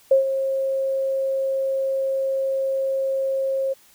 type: tone with ADSR envelope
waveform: sine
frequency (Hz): 537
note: C5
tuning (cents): +45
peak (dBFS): -10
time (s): 0.11-3.74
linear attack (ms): 6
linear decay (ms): 120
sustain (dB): -10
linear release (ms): 18
effects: white hiss -54 dBFS RMS until 3.94 s